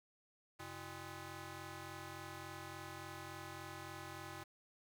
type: ring-modulated tone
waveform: 10% pulse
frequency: 233.1 Hz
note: A#3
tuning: in tune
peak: -36 dBFS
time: 0.59-4.44 s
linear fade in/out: 10 ms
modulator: 561 Hz
effects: none